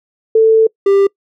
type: tone pair in turn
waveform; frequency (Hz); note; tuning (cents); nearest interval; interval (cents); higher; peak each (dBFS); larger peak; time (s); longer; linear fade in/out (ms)
sine / triangle; 444 / 395.6; A4 / G4; +16 / +16; major second; 200; first; -5; neither; 0.35-0.67 / 0.86-1.07; first; 5
effects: noise-tail reverb RT60 0.1 s tail -25 dB re dry